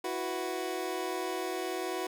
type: chord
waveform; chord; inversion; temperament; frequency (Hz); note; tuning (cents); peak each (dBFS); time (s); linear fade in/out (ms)
25% pulse; E suspended second; none; equal; 329.6 / 370 / 493.9; E4 / F#4 / B4; 0 / 0 / 0; -35 / -31 / -36; 0.04-2.07; 5
effects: none